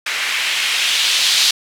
violet noise with low-pass filter sweep, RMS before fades -17 dBFS, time 0.06-1.51 s, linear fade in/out 5 ms, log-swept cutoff 2100 to 3900 Hz, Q 1.8, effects none

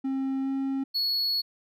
triangle tone with pitch glide, 267.7 to 269.9 Hz, C4 to C#4, +40 to -46 cents, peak -24 dBFS, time 0.04-0.84 s, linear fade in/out 10 ms, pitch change +14 cents, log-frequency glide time 0.42-0.48 s
triangle tone, 4371 Hz, C#8, 25 cents flat, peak -23 dBFS, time 0.94-1.42 s, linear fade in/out 20 ms
effects none

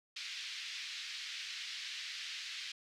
white band-pass noise, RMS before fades -44 dBFS, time 0.16-2.72 s, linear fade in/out 5 ms, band 1900 to 4700 Hz, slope 24 dB/octave, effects none

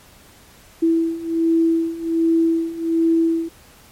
sine beating tone pair, 328.5 / 329.8 Hz, E4 / E4, -6 / +1 cents, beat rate 1.3 Hz, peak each -20 / -17 dBFS, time 0.82-3.49 s, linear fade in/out 10 ms, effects pink hiss -48 dBFS RMS until 3.91 s + MP3 64 kbps

